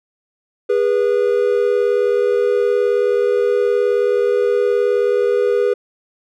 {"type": "tone pair together", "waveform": "triangle", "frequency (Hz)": [408.6, 487.6], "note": ["G#4", "B4"], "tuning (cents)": [-28, -22], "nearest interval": "minor third", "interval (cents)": 306, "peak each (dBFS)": -14, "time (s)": [0.69, 5.74], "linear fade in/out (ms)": 10, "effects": []}